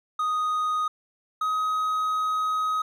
triangle tone pair in turn, 1244.5 / 1262.6 Hz, D#6 / D#6, 0 / +25 cents, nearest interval unison, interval 25 cents, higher second, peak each -21 dBFS, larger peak neither, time 0.19-0.88 / 1.41-2.82 s, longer second, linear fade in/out 5 ms, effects none

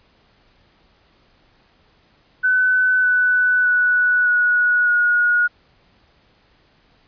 sine tone with pitch steps, 1507 / 1491.4 / 1476 / 1460.7 / 1445.6 Hz, F#6 / F#6 / F#6 / F#6 / F#6, +31 / +13 / -5 / -23 / -41 cents, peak -13 dBFS, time 2.43-5.48 s, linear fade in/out 20 ms, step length 610 ms, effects pink hiss -57 dBFS RMS until 7.07 s + resampled to 11025 Hz

